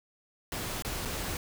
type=noise with dropouts; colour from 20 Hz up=pink; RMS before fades=-35 dBFS; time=0.52-1.37 s; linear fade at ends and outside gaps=1 ms; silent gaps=0.823-0.848 / 1.052-1.056 s; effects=none